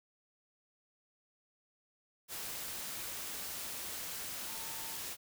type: tone in noise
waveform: sine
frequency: 900 Hz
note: A5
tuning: 39 cents sharp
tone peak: -53 dBFS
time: 4.45-4.99 s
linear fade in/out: 50 ms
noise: white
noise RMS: -42 dBFS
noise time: 2.28-5.17 s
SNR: -14 dB
effects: none